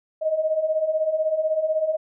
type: beating tone pair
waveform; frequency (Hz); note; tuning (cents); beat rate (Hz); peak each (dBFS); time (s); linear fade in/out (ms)
sine; 615 / 631; D#5 / D#5; -20 / +24; 16; -26 / -21; 0.21-1.97; 20
effects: none